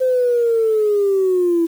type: linear sweep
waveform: sine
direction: down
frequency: 520 to 329.3 Hz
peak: -12 dBFS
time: 0-1.67 s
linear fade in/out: 20 ms
effects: tanh soft clip ceiling -9 dBFS + 7-bit